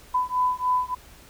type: beating tone pair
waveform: sine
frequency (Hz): 1000 / 1003.4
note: B5 / B5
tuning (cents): +21 / +27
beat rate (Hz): 3.4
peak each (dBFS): -24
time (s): 0.14-0.95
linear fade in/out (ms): 10
effects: added 60 Hz sine -53 dBFS peak until 1.29 s + pink hiss -50 dBFS RMS until 1.29 s